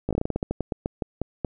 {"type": "slowing click train", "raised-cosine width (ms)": 2, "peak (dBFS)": -12, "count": 17, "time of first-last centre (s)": [0.09, 1.447], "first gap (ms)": 17, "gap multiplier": 1.19, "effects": []}